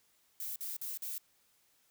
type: noise bursts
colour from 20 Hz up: violet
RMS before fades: -40 dBFS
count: 4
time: 0.4-1.181 s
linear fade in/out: 2 ms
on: 160 ms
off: 47 ms
effects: white hiss -71 dBFS RMS until 1.9 s